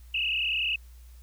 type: tone with frequency modulation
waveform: sine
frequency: 2735 Hz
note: F7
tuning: 37 cents flat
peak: -25 dBFS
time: 0.14-0.76 s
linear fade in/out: 5 ms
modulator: 35.2 Hz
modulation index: 5.2
effects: added 60 Hz sine -46 dBFS peak until 1.22 s + white hiss -62 dBFS RMS until 1.22 s